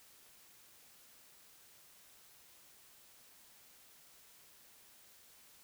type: silence
effects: white hiss -62 dBFS RMS until 5.63 s